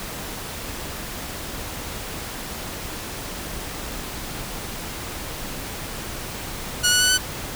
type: tone with pitch steps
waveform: 10% pulse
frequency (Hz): 1457 / 1472.2 / 1487.6 / 1503.2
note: F#6 / F#6 / F#6 / F#6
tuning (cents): -27 / -9 / +9 / +27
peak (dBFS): -7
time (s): 6.83-7.182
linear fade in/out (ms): 20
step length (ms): 88
effects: pink hiss -32 dBFS RMS until 7.55 s